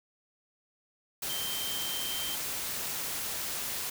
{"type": "tone in noise", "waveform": "sine", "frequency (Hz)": 3135, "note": "G7", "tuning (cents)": -1, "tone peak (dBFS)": -36, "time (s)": [1.29, 2.35], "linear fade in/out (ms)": 5, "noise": "white", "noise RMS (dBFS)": -35, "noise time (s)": [1.22, 3.9], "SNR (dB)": -4, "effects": []}